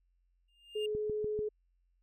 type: tone with exponential growth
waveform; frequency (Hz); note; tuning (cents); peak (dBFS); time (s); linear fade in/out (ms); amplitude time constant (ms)
triangle; 2811; F7; +11; -35; 0.48-0.86; 5; 82
type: tone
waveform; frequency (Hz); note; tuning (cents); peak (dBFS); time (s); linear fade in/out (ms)
sine; 425; G#4; +40; -32; 0.75-1.49; 10
type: click train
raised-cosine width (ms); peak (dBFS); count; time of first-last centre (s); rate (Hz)
3; -29; 4; 0.95-1.391; 6.8
effects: added 44 Hz sine -70 dBFS peak until 2.02 s